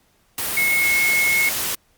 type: tone in noise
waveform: sine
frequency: 2175 Hz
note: C#7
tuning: 33 cents flat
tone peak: -16 dBFS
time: 0.57-1.49 s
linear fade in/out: 2 ms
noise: white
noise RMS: -24 dBFS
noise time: 0.38-1.75 s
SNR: +5 dB
effects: pink hiss -61 dBFS RMS until 1.97 s + Opus 48 kbps